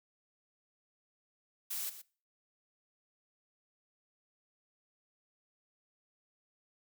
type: noise with echo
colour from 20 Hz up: blue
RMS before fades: -38 dBFS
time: 1.7-1.9 s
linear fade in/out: 10 ms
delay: 120 ms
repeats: 1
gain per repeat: -12 dB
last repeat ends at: 2.02 s
effects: noise-tail reverb RT60 0.4 s tail -21 dB re dry